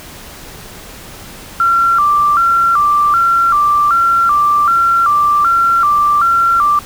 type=tone with vibrato; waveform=sine; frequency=1268 Hz; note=D#6; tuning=32 cents sharp; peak=-8 dBFS; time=1.6-6.79 s; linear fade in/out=2 ms; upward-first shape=square; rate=1.3 Hz; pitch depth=130 cents each way; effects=pink hiss -33 dBFS RMS until 6.85 s